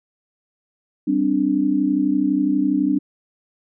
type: chord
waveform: sine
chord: G suspended fourth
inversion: none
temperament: equal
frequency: 196 / 261.6 / 293.7 Hz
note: G3 / C4 / D4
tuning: 0 / 0 / 0 cents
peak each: -24 / -21 / -18 dBFS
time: 1.07-2.99 s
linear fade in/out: 10 ms
effects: none